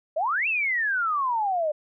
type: exponential two-way sweep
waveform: sine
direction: up then down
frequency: 587.3 to 2733 to 587.3 Hz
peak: -22 dBFS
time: 0.16-1.72 s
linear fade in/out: 10 ms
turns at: 0.48 s
effects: none